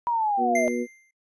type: linear sweep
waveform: sine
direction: down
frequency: 969 to 610 Hz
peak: -21 dBFS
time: 0.07-0.68 s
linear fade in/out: 0 ms
type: harmonic tone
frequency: 121.1 Hz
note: B2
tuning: 34 cents flat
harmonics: 2 / 3 / 4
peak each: -27 / -29 / -30 dBFS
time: 0.37-0.87 s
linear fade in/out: 50 ms
type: tone with exponential decay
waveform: square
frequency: 2093 Hz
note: C7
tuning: in tune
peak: -24 dBFS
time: 0.55-1.11 s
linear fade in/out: 5 ms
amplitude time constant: 120 ms
effects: noise-tail reverb RT60 0.1 s tail -22 dB re dry + resampled to 22050 Hz